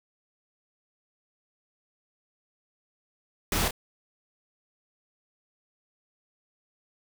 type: noise with echo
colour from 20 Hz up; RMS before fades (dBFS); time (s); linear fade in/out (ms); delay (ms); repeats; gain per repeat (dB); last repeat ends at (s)
pink; -27; 3.52-3.68; 2; 29; 1; -6; 3.709
effects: none